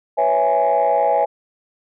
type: chord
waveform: sine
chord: C# minor seventh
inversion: third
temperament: equal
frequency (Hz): 493.9 / 554.4 / 659.3 / 830.6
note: B4 / C#5 / E5 / G#5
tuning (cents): 0 / 0 / 0 / 0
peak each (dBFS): -22 / -19 / -18 / -16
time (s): 0.17-1.26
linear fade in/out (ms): 20
effects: tanh soft clip ceiling -8 dBFS